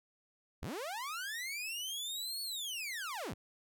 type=linear two-way sweep; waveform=sawtooth; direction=up then down; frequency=34.21 to 4437 to 34.21 Hz; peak=-35 dBFS; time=0.62-3.34 s; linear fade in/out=10 ms; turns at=2.42 s; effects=none